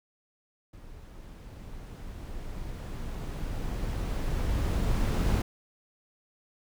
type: noise with level ramp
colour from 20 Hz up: brown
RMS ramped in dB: -47 to -24 dBFS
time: 0.73-5.42 s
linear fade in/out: 5 ms
effects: none